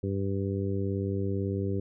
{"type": "harmonic tone", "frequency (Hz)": 98, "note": "G2", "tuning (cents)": 0, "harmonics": [1, 2, 3, 4, 5], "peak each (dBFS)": [-30, -34, -36, -34, -39], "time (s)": [0.03, 1.8], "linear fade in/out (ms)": 5, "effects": []}